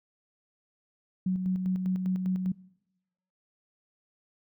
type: tone with tremolo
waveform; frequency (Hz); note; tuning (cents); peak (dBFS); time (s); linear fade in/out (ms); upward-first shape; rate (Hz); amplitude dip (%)
sine; 185.3; F#3; +3; -24; 1.26-2.52; 5; square; 5; 40
effects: noise-tail reverb RT60 0.9 s tail -23 dB re dry